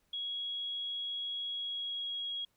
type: tone with pitch glide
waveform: sine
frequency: 3322 to 3303 Hz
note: G#7 to G#7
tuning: 0 to -10 cents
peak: -35 dBFS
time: 0.13-2.45 s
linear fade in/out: 5 ms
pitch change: -10 cents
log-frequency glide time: 1.48-2.15 s
effects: pink hiss -75 dBFS RMS until 2.56 s